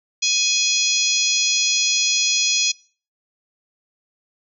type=harmonic tone; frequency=835 Hz; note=G#5; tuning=9 cents sharp; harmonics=3 / 4 / 5 / 6 / 7 / 8; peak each=-24 / -24 / -24 / -24 / -24 / -24 dBFS; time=0.22-2.72 s; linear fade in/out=10 ms; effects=noise-tail reverb RT60 0.4 s tail -23 dB re dry